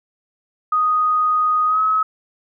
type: tone with pitch glide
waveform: sine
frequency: 1244.5 to 1281.7 Hz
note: D#6 to E6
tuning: 0 to -49 cents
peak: -14 dBFS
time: 0.72-2.03 s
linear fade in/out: 5 ms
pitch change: +51 cents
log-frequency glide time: 1.67-1.8 s
effects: none